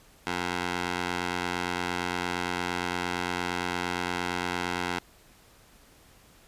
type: tone with band-pass filter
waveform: 15% pulse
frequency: 88.7 Hz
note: F2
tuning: 27 cents sharp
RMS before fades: -31 dBFS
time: 0.27-4.99 s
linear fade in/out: 0 ms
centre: 1900 Hz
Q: 0.54
effects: pink hiss -57 dBFS RMS until 6.47 s + resampled to 32000 Hz